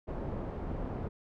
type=low-pass noise; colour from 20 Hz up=pink; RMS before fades=-37 dBFS; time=0.07-1.09 s; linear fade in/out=20 ms; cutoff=690 Hz; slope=12 dB/octave; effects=none